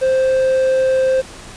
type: tone with quantisation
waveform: triangle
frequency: 523.3 Hz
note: C5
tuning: in tune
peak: -10 dBFS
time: 0.01-1.22 s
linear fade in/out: 20 ms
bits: 6
effects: pink hiss -36 dBFS RMS until 1.56 s + resampled to 22050 Hz